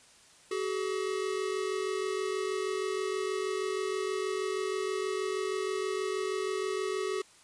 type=tone pair together; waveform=square; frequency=378.4 / 424.7 Hz; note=F#4 / G#4; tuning=+39 / +39 cents; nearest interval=major second; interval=200 cents; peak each=-33 / -35 dBFS; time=0.51-7.22 s; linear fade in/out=5 ms; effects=white hiss -58 dBFS RMS until 7.43 s + resampled to 22050 Hz